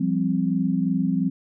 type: chord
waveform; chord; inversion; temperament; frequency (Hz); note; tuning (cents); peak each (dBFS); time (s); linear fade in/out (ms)
sine; F suspended second; none; equal with one note detuned; 173.11 / 196 / 261.6; F3 / G3 / C4; -15 / 0 / 0; -24; 0-1.3; 10
effects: none